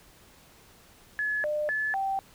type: tone with pitch steps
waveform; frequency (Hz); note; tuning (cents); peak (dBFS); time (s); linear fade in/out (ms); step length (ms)
sine; 1706 / 600 / 1726 / 778; G#6 / D5 / A6 / G5; +46 / +37 / -34 / -13; -26; 1.19-2.19; 0; 250
effects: pink hiss -56 dBFS RMS until 2.34 s